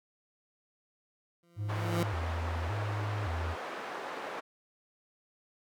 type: tone with exponential growth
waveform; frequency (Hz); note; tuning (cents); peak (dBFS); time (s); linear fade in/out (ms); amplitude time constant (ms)
20% pulse; 171.2; F3; -34; -22; 1.43-2.03; 2; 130
type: tone with vibrato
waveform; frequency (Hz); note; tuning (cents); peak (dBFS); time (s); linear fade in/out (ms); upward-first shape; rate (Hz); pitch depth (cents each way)
triangle; 93; F#2; +9; -30; 1.56-3.56; 50; square; 0.88; 200
type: band-pass noise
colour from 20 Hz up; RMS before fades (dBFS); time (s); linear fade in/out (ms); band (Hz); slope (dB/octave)
white; -40; 1.68-4.41; 20; 360 to 1200; 12
effects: none